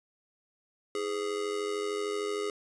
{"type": "tone with amplitude modulation", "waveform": "square", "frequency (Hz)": 414.1, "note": "G#4", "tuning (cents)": -5, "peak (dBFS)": -28, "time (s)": [0.95, 2.5], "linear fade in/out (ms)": 2, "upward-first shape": "sine", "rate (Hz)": 93.2, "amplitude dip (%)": 70, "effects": ["resampled to 22050 Hz"]}